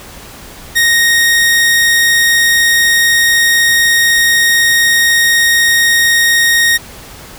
sawtooth tone, 1864 Hz, A#6, 1 cent flat, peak -4 dBFS, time 0.75-6.78 s, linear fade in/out 20 ms, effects pink hiss -33 dBFS RMS until 7.38 s

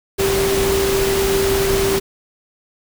sine tone in noise, 390.7 Hz, G4, 6 cents flat, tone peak -16 dBFS, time 0.18-2 s, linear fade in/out 20 ms, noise pink, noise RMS -21 dBFS, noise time 0.18-2 s, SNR +2 dB, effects none

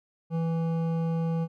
sine tone with hard clipping, 164.81 Hz, E3, in tune, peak -27 dBFS, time 0.3-1.48 s, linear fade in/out 50 ms, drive 11 dB, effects none

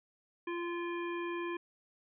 harmonic tone with a mistuned harmonic, 345.1 Hz, F4, 21 cents flat, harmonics 1 / 3 / 5 / 7 / 9, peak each -36 / -42 / -46 / -47 / -55 dBFS, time 0.47-1.57 s, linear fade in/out 5 ms, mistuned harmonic 9, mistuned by +36 cents, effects none

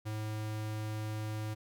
square tone, 107.8 Hz, A2, 35 cents flat, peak -36 dBFS, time 0.05-1.55 s, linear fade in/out 20 ms, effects none

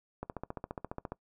click train, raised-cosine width 1 ms, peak -23 dBFS, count 14, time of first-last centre 0.23-1.12 s, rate 14.6 Hz, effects noise-tail reverb RT60 0.1 s tail -21 dB re dry

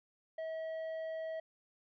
sine tone with tanh clipping, 643 Hz, E5, 43 cents flat, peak -39 dBFS, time 0.38-1.4 s, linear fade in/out 5 ms, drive 7 dB, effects none

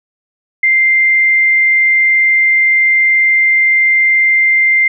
sine tone, 2093 Hz, C7, in tune, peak -7 dBFS, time 0.63-4.88 s, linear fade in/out 5 ms, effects none

